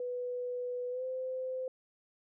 sine tone with pitch glide, 493.9 to 515.5 Hz, B4 to C5, 0 to -26 cents, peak -34 dBFS, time 0-1.68 s, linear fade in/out 2 ms, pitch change +74 cents, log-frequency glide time 0.9-1.04 s, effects none

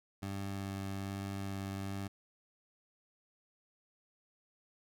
20% pulse tone with vibrato, 98 Hz, G2, in tune, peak -33 dBFS, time 0.22-2.08 s, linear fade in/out 10 ms, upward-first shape sine, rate 1.2 Hz, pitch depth 9 cents each way, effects none

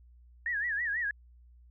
sine tone with vibrato, 1784 Hz, A6, 23 cents sharp, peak -29 dBFS, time 0.46-1.11 s, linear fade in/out 2 ms, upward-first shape sine, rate 6.1 Hz, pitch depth 160 cents each way, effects added 60 Hz sine -54 dBFS peak until 1.7 s

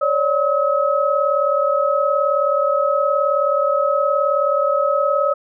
sine tone cluster, 552 / 591 / 1281 Hz, C#5 / D5 / E6, -7 / +11 / -50 cents, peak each -19 dBFS, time 0.01-5.34 s, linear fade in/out 10 ms, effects none

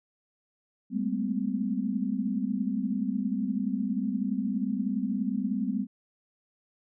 sine tone cluster, 195.8 / 212.7 / 225 / 256 Hz, G3 / G#3 / A3 / C4, -2 / +42 / +39 / -38 cents, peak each -31 / -33 / -34 / -31 dBFS, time 0.9-5.87 s, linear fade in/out 50 ms, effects none

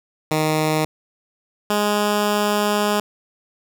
10% pulse tone pair in turn, 155.56 / 207.6 Hz, D#3 / G#3, 0 / 0 cents, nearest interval perfect fourth, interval 500 cents, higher second, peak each -9 dBFS, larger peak neither, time 0.31-0.85 / 1.7-3 s, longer second, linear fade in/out 2 ms, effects none

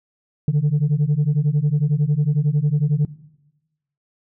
sine beating tone pair, 142.5 / 153.5 Hz, C#3 / D#3, +48 / -23 cents, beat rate 11 Hz, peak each -16 dBFS, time 0.48-3.05 s, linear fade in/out 2 ms, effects noise-tail reverb RT60 1.0 s tail -20 dB re dry + tanh soft clip ceiling -12 dBFS

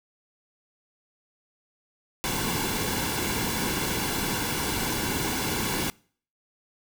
pink noise with comb filter, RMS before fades -28 dBFS, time 2.24-5.9 s, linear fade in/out 0 ms, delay 1.6 ms, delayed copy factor -0.6, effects noise-tail reverb RT60 0.5 s tail -25 dB re dry

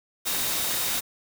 sine tone in noise, 3729 Hz, A#7, in tune, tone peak -37 dBFS, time 0.25-1.01 s, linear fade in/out 20 ms, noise white, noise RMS -27 dBFS, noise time 0.25-1.01 s, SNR -13 dB, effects none

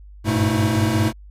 square tone cluster, 98.6 / 103.8 / 120.6 / 220.6 / 321.2 Hz, G2 / G#2 / B2 / A3 / E4, +11 / 0 / -41 / +5 / -45 cents, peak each -24 dBFS, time 0.24-1.13 s, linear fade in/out 50 ms, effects added 50 Hz sine -39 dBFS peak until 1.3 s + resampled to 32000 Hz

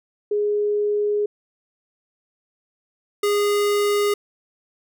sine / square tone pair in turn, 415.3 / 410.8 Hz, G#4 / G#4, 0 / -19 cents, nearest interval unison, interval 19 cents, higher first, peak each -18 dBFS, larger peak neither, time 0.31-1.26 / 3.23-4.14 s, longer first, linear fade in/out 5 ms, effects none

